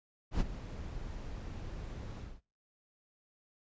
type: noise with ADSR envelope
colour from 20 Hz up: brown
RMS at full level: -29 dBFS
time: 0.31-2.41 s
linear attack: 96 ms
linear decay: 24 ms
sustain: -13 dB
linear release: 220 ms
effects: noise-tail reverb RT60 0.4 s tail -26 dB re dry + resampled to 16000 Hz